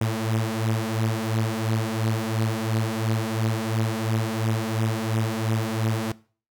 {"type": "beating tone pair", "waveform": "sawtooth", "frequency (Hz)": [110, 112.9], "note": ["A2", "A2"], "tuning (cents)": [0, 45], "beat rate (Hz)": 2.9, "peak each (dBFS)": [-21, -23], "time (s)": [0.01, 6.12], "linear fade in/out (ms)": 5, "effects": ["noise-tail reverb RT60 0.4 s tail -20 dB re dry"]}